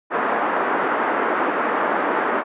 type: band-pass noise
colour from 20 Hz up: white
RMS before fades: -21 dBFS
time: 0.1-2.44 s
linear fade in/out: 50 ms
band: 250 to 1500 Hz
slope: 24 dB/octave
effects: resampled to 8000 Hz